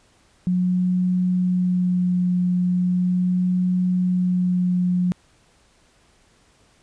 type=tone with vibrato; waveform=sine; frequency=180.7 Hz; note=F#3; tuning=41 cents flat; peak=-17 dBFS; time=0.47-5.12 s; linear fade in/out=0 ms; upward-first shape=sine; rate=0.38 Hz; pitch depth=11 cents each way; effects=pink hiss -58 dBFS RMS until 6.82 s + resampled to 22050 Hz